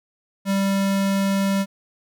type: tone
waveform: square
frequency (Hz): 196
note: G3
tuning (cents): 0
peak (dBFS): -19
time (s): 0.45-1.66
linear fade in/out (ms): 50
effects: none